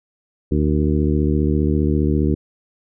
harmonic tone with a mistuned harmonic, 74.9 Hz, D2, 35 cents sharp, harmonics 1 / 2 / 3 / 4 / 5 / 6, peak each -19 / -21 / -22 / -22 / -24 / -30 dBFS, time 0.51-2.35 s, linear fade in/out 10 ms, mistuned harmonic 6, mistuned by +58 cents, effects none

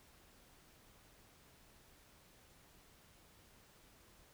silence, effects pink hiss -65 dBFS RMS until 4.33 s

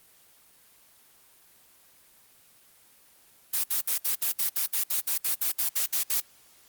blue noise bursts, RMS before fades -26 dBFS, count 16, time 3.53-6.205 s, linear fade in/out 10 ms, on 110 ms, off 61 ms, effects white hiss -58 dBFS RMS until 6.68 s + Opus 24 kbps

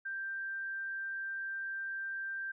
sine tone, 1576 Hz, G6, 9 cents sharp, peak -36 dBFS, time 0.05-2.52 s, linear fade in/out 10 ms, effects none

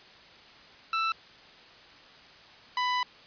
sawtooth tone pair in turn, 1326 / 995.3 Hz, E6 / B5, +10 / +13 cents, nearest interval perfect fourth, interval 497 cents, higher first, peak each -22 dBFS, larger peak neither, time 0.93-1.12 / 2.77-3.03 s, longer second, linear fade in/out 2 ms, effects white hiss -52 dBFS RMS until 3.26 s + resampled to 11025 Hz

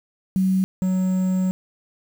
sine / triangle tone pair in turn, 188.6 / 186 Hz, F#3 / F#3, +33 / +9 cents, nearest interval unison, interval 24 cents, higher first, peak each -16 dBFS, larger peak neither, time 0.36-0.64 / 0.82-1.51 s, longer second, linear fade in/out 0 ms, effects 7-bit

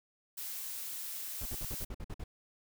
blue noise, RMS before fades -41 dBFS, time 0.37-1.85 s, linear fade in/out 10 ms
brown noise bursts, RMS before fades -40 dBFS, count 9, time 1.41-2.24 s, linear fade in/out 5 ms, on 46 ms, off 52 ms
effects none

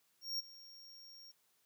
square tone with ADSR envelope, 5560 Hz, F8, 9 cents flat, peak -35 dBFS, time 0.21-1.32 s, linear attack 180 ms, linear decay 20 ms, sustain -19 dB, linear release 13 ms, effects white hiss -75 dBFS RMS until 1.65 s + high-pass 100 Hz 12 dB/octave

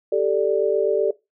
sine chord, G suspended second, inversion none, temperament equal, 392 / 440 / 587.3 Hz, G4 / A4 / D5, 0 / 0 / 0 cents, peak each -22 / -20 / -22 dBFS, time 0.12-1.11 s, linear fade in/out 5 ms, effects noise-tail reverb RT60 0.2 s tail -19 dB re dry

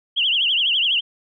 sine tone with vibrato, 3024 Hz, F#7, 37 cents sharp, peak -16 dBFS, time 0.16-1.01 s, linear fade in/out 20 ms, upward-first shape triangle, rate 12 Hz, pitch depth 200 cents each way, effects none

